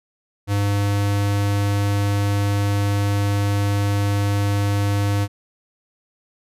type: tone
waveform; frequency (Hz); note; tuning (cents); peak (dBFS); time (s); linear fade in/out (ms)
square; 101.2; G#2; -44; -18; 0.47-5.28; 50
effects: resampled to 32000 Hz